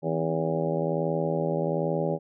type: harmonic tone with a mistuned harmonic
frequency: 81.2 Hz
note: E2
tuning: 26 cents flat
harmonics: 2 / 3 / 4 / 5 / 6 / 7 / 8 / 9 / 10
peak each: -29 / -36 / -35 / -31 / -33 / -30 / -41 / -41 / -37 dBFS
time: 0.02-2.19 s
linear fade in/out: 50 ms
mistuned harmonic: 3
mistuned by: +81 cents
effects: none